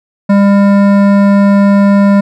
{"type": "tone with hard clipping", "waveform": "sine", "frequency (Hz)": 200.2, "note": "G3", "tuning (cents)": 37, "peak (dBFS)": -6, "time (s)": [0.29, 2.21], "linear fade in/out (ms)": 10, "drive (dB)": 14, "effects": []}